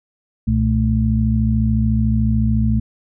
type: tone cluster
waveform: sine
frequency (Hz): 65.2 / 119 / 219.2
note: C2 / A#2 / A3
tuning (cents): -5 / +36 / -6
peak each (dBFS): -18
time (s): 0.47-2.8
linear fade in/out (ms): 10
effects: none

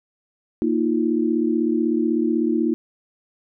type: chord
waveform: sine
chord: Bb suspended fourth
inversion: none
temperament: equal with one note detuned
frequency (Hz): 233.1 / 313.1 / 349.2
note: Bb3 / Eb4 / F4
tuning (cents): 0 / +11 / 0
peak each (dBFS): -22 / -21 / -23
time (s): 0.62-2.74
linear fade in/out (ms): 0
effects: none

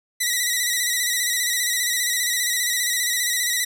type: tone with vibrato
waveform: 10% pulse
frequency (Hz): 1948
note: B6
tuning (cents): -24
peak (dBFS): -11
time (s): 0.2-3.65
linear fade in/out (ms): 10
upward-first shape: square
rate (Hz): 15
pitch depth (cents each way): 43
effects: none

